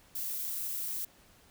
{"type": "noise", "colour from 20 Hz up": "violet", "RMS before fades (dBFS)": -36, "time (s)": [0.15, 1.05], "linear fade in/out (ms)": 5, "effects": ["pink hiss -61 dBFS RMS until 1.5 s"]}